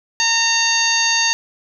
harmonic tone with a mistuned harmonic, 916 Hz, A#5, 31 cents flat, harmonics 1 / 2 / 3 / 4 / 5 / 6 / 7, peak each -24 / -21 / -22 / -25 / -19 / -30 / -20 dBFS, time 0.2-1.33 s, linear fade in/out 0 ms, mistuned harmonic 6, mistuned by +64 cents, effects none

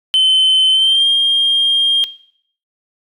sine tone with pitch glide, 3065 to 3214 Hz, G7 to G7, -40 to +43 cents, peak -7 dBFS, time 0.14-2.04 s, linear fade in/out 0 ms, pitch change +83 cents, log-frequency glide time 0.72-1.07 s, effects noise-tail reverb RT60 0.6 s tail -18 dB re dry + tanh soft clip ceiling -7 dBFS

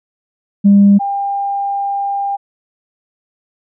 sine tone pair in turn, 200.8 / 798.6 Hz, G3 / G5, +42 / +32 cents, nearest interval 2 octaves, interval 2390 cents, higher second, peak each -3 / -15 dBFS, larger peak first, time 0.64-0.99 / 0.99-2.37 s, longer second, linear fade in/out 20 ms, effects tanh soft clip ceiling -1 dBFS

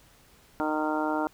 harmonic tone, 153.9 Hz, D#3, 19 cents flat, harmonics 2 / 3 / 4 / 5 / 6 / 7 / 8 / 9, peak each -29 / -37 / -33 / -34 / -32 / -41 / -41 / -35 dBFS, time 0.6-1.27 s, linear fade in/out 0 ms, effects pink hiss -58 dBFS RMS until 1.33 s

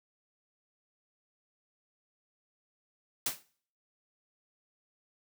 white noise with exponential decay, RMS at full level -27 dBFS, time 3.26-3.43 s, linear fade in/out 5 ms, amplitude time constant 35 ms, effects noise-tail reverb RT60 0.5 s tail -20 dB re dry + high-pass 100 Hz 12 dB/octave

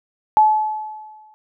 sine tone with exponential decay, 860 Hz, A5, 40 cents flat, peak -7 dBFS, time 0.37-1.34 s, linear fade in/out 0 ms, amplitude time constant 210 ms, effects none

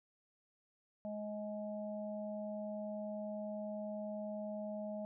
harmonic tone, 210 Hz, G#3, 19 cents sharp, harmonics 1 / 3 / 4, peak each -43 / -42 / -55 dBFS, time 1.05-5.05 s, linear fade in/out 0 ms, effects none

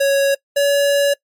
square tone pair in turn, 554.4 / 566.7 Hz, C#5 / C#5, 0 / +38 cents, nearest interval unison, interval 38 cents, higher second, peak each -13 dBFS, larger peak neither, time 0-0.35 / 0.56-1.14 s, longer second, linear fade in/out 10 ms, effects noise-tail reverb RT60 0.1 s tail -23 dB re dry + MP3 64 kbps

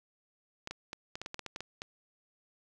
clicks, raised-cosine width 0.2 ms, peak -22 dBFS, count 12, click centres 0.674 / 0.71 / 0.931 / 1.155 / 1.216 / 1.261 / 1.344 / 1.393 / 1.463 / 1.561 / 1.606 / 1.819 s, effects none

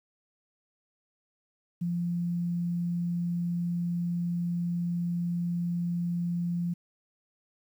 sine tone, 173.1 Hz, F3, 15 cents flat, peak -27 dBFS, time 1.81-6.74 s, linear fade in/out 10 ms, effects 10-bit

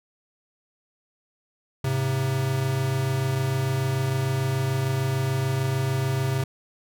square tone pair together, 106.3 / 133.04 Hz, G#2 / C3, +41 / +29 cents, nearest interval major third, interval 388 cents, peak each -30 / -24 dBFS, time 1.84-6.44 s, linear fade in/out 5 ms, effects none

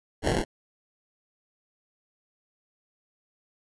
violet noise with sample-and-hold, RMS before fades -25 dBFS, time 0.22-0.45 s, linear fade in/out 50 ms, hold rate 1225 Hz, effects resampled to 24000 Hz

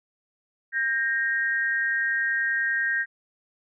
sine tone pair together, 1595.1 / 1864.7 Hz, G6 / A#6, +30 / 0 cents, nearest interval minor third, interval 270 cents, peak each -25 dBFS, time 0.72-3.06 s, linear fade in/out 50 ms, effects none

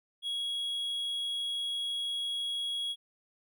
triangle tone, 3322 Hz, G#7, in tune, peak -30 dBFS, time 0.22-2.96 s, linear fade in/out 50 ms, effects none

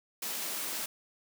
white high-pass noise, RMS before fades -36 dBFS, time 0.22-0.86 s, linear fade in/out 5 ms, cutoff 180 Hz, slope 24 dB/octave, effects none

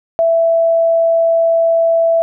sine tone, 663 Hz, E5, 10 cents sharp, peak -9 dBFS, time 0.19-2.22 s, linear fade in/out 0 ms, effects none

